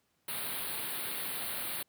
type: band-stop noise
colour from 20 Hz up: white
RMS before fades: -37 dBFS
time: 0.28-1.83 s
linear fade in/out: 5 ms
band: 4500 to 8800 Hz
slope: 96 dB/octave
effects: pink hiss -75 dBFS RMS until 1.88 s + high-pass 100 Hz 12 dB/octave